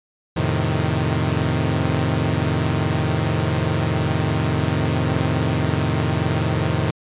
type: chord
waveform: sawtooth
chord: F dominant seventh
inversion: none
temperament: equal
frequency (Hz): 87.31 / 110 / 130.81 / 155.56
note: F2 / A2 / C3 / Eb3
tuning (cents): 0 / 0 / 0 / 0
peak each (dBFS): -21 / -20 / -20 / -19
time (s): 0.36-6.91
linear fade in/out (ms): 10
effects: resampled to 8000 Hz